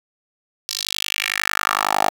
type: tone with high-pass filter sweep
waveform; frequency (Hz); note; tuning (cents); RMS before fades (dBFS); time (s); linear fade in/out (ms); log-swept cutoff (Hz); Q
10% pulse; 51; G#1; -31; -22; 0.69-2.1; 0; 4900 to 690; 3
effects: 7-bit